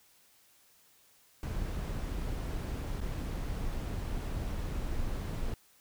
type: noise with dropouts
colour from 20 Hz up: brown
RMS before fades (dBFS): -35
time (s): 1.43-5.54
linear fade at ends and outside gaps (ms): 1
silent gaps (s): 3.005-3.013
effects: white hiss -64 dBFS RMS until 5.8 s